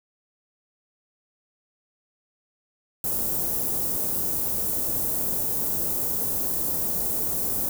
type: band-stop noise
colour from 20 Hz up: white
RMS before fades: -26 dBFS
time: 3.04-7.69 s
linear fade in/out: 2 ms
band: 530 to 13000 Hz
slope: 12 dB/octave
effects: none